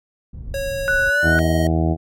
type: low-pass noise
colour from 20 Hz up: pink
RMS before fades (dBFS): -30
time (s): 0.33-1.1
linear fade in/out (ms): 5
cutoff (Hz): 130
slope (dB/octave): 12
type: tone with pitch glide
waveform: square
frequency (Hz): 550 to 628.1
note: C#5 to D#5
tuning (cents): -14 to +16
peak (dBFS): -23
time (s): 0.54-1.67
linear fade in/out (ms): 2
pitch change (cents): +230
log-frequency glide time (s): 1.06-1.38
type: tone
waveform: sine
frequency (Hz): 1480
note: F#6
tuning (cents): 0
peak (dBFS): -15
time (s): 0.88-1.39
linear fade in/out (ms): 0
type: harmonic tone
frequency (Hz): 81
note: E2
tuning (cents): -30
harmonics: 1 / 2 / 3 / 4 / 5 / 6 / 7 / 8 / 9 / 10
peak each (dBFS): -19 / -20 / -27 / -22 / -30 / -35 / -35 / -28 / -29 / -38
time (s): 1.22-1.97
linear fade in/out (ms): 50
effects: MP3 64 kbps